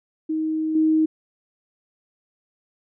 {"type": "tone with level steps", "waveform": "sine", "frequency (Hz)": 314.7, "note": "D#4", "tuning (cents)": 20, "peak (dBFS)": [-21, -15], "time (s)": [0.29, 1.06], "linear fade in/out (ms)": 10, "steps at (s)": 0.75, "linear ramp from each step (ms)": 5, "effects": []}